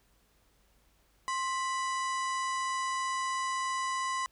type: harmonic tone with a mistuned harmonic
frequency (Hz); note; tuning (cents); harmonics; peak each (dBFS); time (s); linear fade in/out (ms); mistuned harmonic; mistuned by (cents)
987.8; B5; 0; 1 / 2 / 3 / 4 / 5 / 6 / 7 / 8 / 9 / 10; -31 / -38 / -46 / -47 / -48 / -47 / -48 / -49 / -52 / -54; 1.28-4.26; 0; 1; +110
effects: added 50 Hz sine -69 dBFS peak until 4.31 s + pink hiss -69 dBFS RMS until 4.31 s